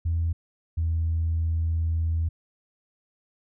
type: tone pair in turn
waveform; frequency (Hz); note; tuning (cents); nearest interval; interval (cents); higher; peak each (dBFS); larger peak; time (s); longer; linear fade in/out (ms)
sine; 83.2 / 81.91; E2 / E2; +17 / -10; unison; 27; first; -21; neither; 0.05-0.33 / 0.77-2.29; second; 10
effects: tanh soft clip ceiling -18 dBFS